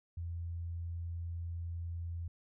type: tone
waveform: sine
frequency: 84.9 Hz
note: F2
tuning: 48 cents flat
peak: -37 dBFS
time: 0.17-2.28 s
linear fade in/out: 5 ms
effects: none